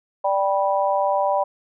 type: harmonic tone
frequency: 196 Hz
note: G3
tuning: in tune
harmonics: 3 / 4 / 5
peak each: -21 / -22 / -23 dBFS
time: 0.24-1.44 s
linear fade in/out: 10 ms
effects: none